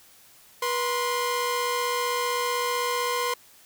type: tone pair together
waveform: sawtooth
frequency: 485.4 / 1046.5 Hz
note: B4 / C6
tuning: -30 / 0 cents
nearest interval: octave + minor second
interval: 1330 cents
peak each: -24 / -23 dBFS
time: 0.62-3.34 s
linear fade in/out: 5 ms
effects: white hiss -54 dBFS RMS until 3.65 s